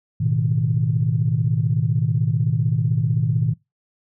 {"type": "tone cluster", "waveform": "sine", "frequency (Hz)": [109.8, 125.6, 156.9], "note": ["A2", "B2", "D#3"], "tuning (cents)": [-3, 30, 15], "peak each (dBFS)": -21, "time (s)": [0.2, 3.54], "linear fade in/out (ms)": 10, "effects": ["noise-tail reverb RT60 0.2 s tail -22 dB re dry", "tanh soft clip ceiling -7 dBFS"]}